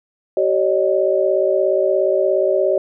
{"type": "tone cluster", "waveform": "sine", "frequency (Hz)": [382.3, 556, 613], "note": ["G4", "C#5", "D#5"], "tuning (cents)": [-43, 5, -26], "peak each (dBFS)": -18, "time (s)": [0.37, 2.78], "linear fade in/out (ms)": 2, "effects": []}